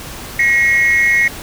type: tone pair together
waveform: sine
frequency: 1898.6 / 2170 Hz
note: A#6 / C#7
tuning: +31 / -37 cents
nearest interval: major second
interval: 232 cents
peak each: -11 dBFS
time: 0.39-1.28 s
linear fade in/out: 5 ms
effects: tanh soft clip ceiling -5 dBFS + pink hiss -30 dBFS RMS until 1.42 s